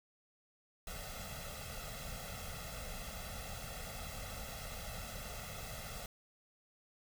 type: noise with comb filter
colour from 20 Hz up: pink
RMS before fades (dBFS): -45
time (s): 0.87-6.06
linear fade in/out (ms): 2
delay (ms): 1.5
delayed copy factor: +1
effects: none